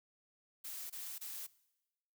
blue noise bursts, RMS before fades -45 dBFS, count 3, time 0.64-1.468 s, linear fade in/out 10 ms, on 260 ms, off 24 ms, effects noise-tail reverb RT60 1.0 s tail -21 dB re dry

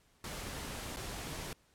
pink noise with dropouts, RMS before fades -42 dBFS, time 0.24-1.53 s, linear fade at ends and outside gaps 2 ms, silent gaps 0.963-0.969 s, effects pink hiss -69 dBFS RMS until 1.74 s + low-pass 12000 Hz 12 dB/octave

